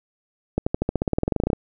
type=accelerating click train; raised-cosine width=2 ms; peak=-7 dBFS; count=19; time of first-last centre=0.58-1.532 s; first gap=85 ms; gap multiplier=0.94; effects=none